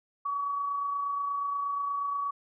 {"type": "tone with amplitude modulation", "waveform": "sine", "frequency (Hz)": 1133, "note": "C#6", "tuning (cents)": 37, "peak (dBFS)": -27, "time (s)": [0.25, 2.31], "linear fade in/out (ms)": 10, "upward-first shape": "sine", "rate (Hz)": 28.4, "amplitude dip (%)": 30, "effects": []}